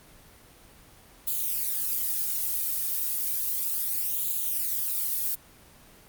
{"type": "noise with flanger", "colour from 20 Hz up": "violet", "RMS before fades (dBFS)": -28, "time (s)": [1.27, 5.35], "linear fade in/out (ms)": 5, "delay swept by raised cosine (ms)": [0.27, 1.67], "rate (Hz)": 0.33, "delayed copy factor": 0.75, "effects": ["pink hiss -53 dBFS RMS until 6.08 s", "Opus 24 kbps"]}